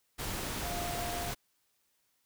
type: tone in noise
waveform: sine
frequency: 700 Hz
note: F5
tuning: 4 cents sharp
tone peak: -38 dBFS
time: 0.63-1.32 s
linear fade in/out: 20 ms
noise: pink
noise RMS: -37 dBFS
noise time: 0.18-1.35 s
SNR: -4 dB
effects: white hiss -75 dBFS RMS until 2.25 s

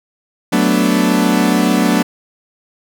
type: chord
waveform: 40% pulse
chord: B minor seventh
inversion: second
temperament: equal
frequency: 185 / 220 / 246.9 / 293.7 Hz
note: F#3 / A3 / B3 / D4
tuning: 0 / 0 / 0 / 0 cents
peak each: -16 dBFS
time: 0.52-2.03 s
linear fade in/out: 10 ms
effects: none

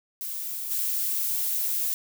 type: noise with level steps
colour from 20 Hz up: violet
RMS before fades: -33 / -27 dBFS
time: 0.21-1.94 s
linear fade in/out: 0 ms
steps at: 0.7 s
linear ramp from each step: 20 ms
effects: none

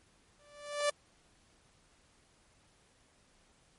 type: tone with exponential growth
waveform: sawtooth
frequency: 585 Hz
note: D5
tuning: 7 cents flat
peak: -22 dBFS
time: 0.39-0.9 s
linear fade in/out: 5 ms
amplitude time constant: 110 ms
effects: pink hiss -67 dBFS RMS until 3.78 s + MP3 48 kbps

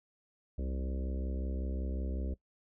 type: harmonic tone with a mistuned harmonic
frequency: 65.41 Hz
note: C2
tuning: in tune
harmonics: 1 / 3 / 4 / 5 / 6 / 7 / 8 / 9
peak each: -34 / -44 / -46 / -48 / -50 / -51 / -52 / -53 dBFS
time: 0.58-2.34 s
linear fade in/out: 5 ms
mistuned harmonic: 9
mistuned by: +16 cents
effects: noise-tail reverb RT60 0.1 s tail -17 dB re dry

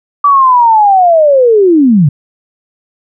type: linear sweep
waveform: sine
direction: down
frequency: 1163 to 132.2 Hz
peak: -3 dBFS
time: 0.24-2.09 s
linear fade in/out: 5 ms
effects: none

